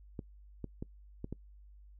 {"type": "clicks", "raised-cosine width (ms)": 3, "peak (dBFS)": -26, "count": 5, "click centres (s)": [0.192, 0.643, 0.825, 1.244, 1.326], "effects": ["noise-tail reverb RT60 0.1 s tail -24 dB re dry", "added 50 Hz sine -53 dBFS peak until 1.99 s"]}